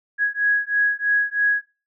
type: beating tone pair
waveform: sine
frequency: 1661.2 / 1664.3 Hz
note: G#6 / G#6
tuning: 0 / +3 cents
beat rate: 3.1 Hz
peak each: -20 dBFS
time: 0.18-1.63 s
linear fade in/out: 50 ms
effects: noise-tail reverb RT60 0.3 s tail -18 dB re dry